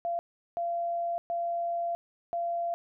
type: tone bursts at uneven times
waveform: sine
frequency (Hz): 686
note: F5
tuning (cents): -31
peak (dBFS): -28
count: 4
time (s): 0.05-0.19 / 0.57-1.18 / 1.3-1.95 / 2.33-2.74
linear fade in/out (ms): 0
effects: none